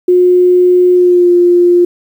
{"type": "tone with pitch glide", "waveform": "sine", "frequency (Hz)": [360, 351.6], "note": ["F#4", "F4"], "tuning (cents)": [-47, 12], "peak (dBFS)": -4, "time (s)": [0.08, 1.85], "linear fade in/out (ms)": 5, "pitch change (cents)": -41, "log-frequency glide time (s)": [0.95, 1.31], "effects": ["7-bit"]}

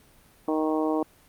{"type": "harmonic tone", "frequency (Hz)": 156.1, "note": "D#3", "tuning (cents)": 6, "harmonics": [2, 3, 4, 5, 6, 7], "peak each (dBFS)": [-25, -29, -31, -33, -35, -36], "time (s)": [0.48, 1.03], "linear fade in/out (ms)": 2, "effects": ["pink hiss -57 dBFS RMS until 1.28 s", "Opus 32 kbps"]}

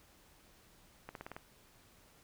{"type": "accelerating click train", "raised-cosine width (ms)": 0.5, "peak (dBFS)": -29, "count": 6, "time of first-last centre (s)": [1.09, 1.365], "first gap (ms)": 62, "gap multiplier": 0.94, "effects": ["pink hiss -64 dBFS RMS until 2.23 s"]}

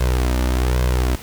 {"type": "tone with flanger", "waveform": "sawtooth", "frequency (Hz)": 62.3, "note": "B1", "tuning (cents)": 16, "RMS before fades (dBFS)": -18, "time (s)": [0, 1.16], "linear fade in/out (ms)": 10, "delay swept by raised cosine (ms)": [1.9, 3.4], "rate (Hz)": 1.2, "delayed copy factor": 0.6, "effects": ["pink hiss -37 dBFS RMS until 1.22 s"]}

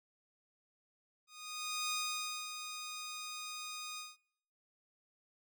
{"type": "tone with ADSR envelope", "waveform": "10% pulse", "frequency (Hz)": 1237, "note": "D#6", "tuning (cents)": -10, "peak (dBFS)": -26, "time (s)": [1.27, 4.17], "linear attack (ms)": 640, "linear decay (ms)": 570, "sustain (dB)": -8, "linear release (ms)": 190, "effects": ["noise-tail reverb RT60 0.7 s tail -24 dB re dry"]}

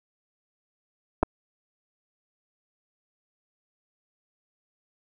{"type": "clicks", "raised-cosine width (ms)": 1, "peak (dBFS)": -8, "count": 2, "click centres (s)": [1.229, 1.232], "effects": []}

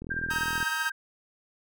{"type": "click train", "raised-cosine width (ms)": 3, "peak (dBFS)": -26, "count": 26, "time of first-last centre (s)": [0.02, 0.628], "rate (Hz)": 41.1}
{"type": "tone with tremolo", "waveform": "sine", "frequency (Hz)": 1588, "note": "G6", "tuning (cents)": 22, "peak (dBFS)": -26, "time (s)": [0.1, 0.92], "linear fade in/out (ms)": 10, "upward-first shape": "sine", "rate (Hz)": 16, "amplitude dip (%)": 70}
{"type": "chord", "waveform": "sawtooth", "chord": "Eb major", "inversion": "second", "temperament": "equal with one note detuned", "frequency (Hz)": [932.3, 1275.1, 1568], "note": ["Bb5", "Eb6", "G6"], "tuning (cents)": [0, 42, 0], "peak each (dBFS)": -31, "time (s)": [0.3, 0.9], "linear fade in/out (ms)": 10}
{"effects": []}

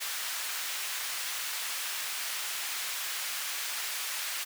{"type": "high-pass noise", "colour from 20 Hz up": "pink", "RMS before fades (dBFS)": -35, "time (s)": [0, 4.45], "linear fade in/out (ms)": 20, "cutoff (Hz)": 1600, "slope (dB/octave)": 12, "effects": []}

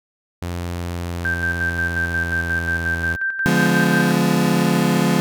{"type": "tone with pitch glide", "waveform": "sawtooth", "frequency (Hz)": [87.31, 83.75], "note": ["F2", "E2"], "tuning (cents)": [0, 28], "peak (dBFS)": -20, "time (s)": [0.42, 3.16], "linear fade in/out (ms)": 0, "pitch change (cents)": -72, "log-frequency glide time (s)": [0.56, 3.01]}
{"type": "tone with tremolo", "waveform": "sine", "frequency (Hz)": 1568, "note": "G6", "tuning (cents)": 0, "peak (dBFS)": -18, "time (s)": [1.25, 4.11], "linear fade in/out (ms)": 0, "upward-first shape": "square", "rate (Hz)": 5.6, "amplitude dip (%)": 55}
{"type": "chord", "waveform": "35% pulse", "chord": "D diminished seventh", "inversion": "none", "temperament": "just", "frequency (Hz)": [146.83, 176.2, 211.4, 253.7], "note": ["D3", "F3", "Ab3", "Cb4"], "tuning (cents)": [0, 16, 31, 47], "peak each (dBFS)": [-21, -17, -19, -20], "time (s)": [3.46, 5.2], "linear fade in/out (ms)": 0}
{"effects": []}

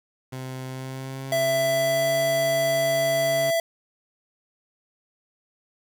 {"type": "tone with pitch glide", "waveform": "sawtooth", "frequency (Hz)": [130, 140.95], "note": ["C3", "C#3"], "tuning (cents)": [-11, 29], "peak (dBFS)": -28, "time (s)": [0.32, 3.51], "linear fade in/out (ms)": 10, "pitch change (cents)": 140, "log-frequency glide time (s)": [0.68, 2.09]}
{"type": "tone", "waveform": "square", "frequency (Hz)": 665, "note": "E5", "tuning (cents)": 15, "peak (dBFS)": -21, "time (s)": [1.32, 3.6], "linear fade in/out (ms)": 2}
{"effects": ["8-bit"]}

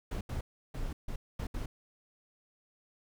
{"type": "noise bursts at uneven times", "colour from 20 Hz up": "brown", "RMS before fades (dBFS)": -36, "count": 6, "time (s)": [[0.11, 0.21], [0.29, 0.41], [0.74, 0.93], [1.08, 1.16], [1.39, 1.47], [1.54, 1.66]], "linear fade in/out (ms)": 5, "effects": []}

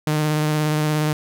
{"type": "tone with vibrato", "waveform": "sawtooth", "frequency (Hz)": 152.5, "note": "D#3", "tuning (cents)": -34, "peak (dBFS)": -14, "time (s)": [0.07, 1.13], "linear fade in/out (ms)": 2, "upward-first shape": "sine", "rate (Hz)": 17, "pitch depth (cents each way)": 18, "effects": []}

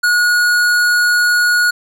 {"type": "tone with hard clipping", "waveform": "sine", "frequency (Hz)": 1449, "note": "F#6", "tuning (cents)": -37, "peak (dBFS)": -12, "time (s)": [0.03, 1.71], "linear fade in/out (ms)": 10, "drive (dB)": 14, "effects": []}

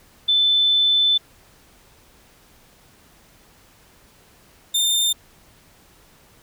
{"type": "tone pair in turn", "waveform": ["sine", "sawtooth"], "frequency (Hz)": [3520, 3609], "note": ["A7", "A7"], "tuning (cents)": [0, 43], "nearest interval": "unison", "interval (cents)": 43, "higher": "second", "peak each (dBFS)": -14, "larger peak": "neither", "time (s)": [[0.28, 1.18], [4.74, 5.13]], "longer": "first", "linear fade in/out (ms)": 10, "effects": ["pink hiss -53 dBFS RMS until 6.42 s"]}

